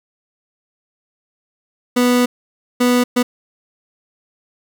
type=tone bursts at uneven times; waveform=30% pulse; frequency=246.3 Hz; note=B3; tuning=5 cents flat; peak=-9 dBFS; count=3; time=1.96-2.26 / 2.8-3.04 / 3.16-3.23 s; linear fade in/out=10 ms; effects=none